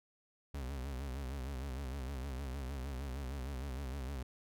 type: tone with vibrato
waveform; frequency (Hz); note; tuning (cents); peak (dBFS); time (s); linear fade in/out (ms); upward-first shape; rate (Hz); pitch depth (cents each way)
40% pulse; 66.8; C2; +36; -38; 0.54-4.23; 5; sine; 6.5; 120
effects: none